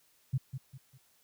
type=tone with echo; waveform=sine; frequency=131.7 Hz; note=C3; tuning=12 cents sharp; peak=-26 dBFS; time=0.33-0.38 s; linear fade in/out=10 ms; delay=200 ms; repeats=3; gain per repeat=-9 dB; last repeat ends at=0.98 s; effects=white hiss -68 dBFS RMS until 1.23 s